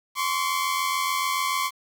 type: tone pair together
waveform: sawtooth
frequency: 1046.5 / 1133.4 Hz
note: C6 / C#6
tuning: 0 / +38 cents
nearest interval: minor second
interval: 138 cents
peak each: -22 / -23 dBFS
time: 0.15-1.71 s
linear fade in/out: 50 ms
effects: 8-bit